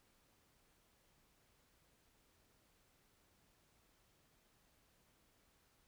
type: silence
effects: pink hiss -74 dBFS RMS until 5.87 s